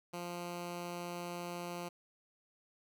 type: tone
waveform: 10% pulse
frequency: 174.61 Hz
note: F3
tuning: in tune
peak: -32 dBFS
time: 0.13-1.89 s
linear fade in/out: 10 ms
effects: none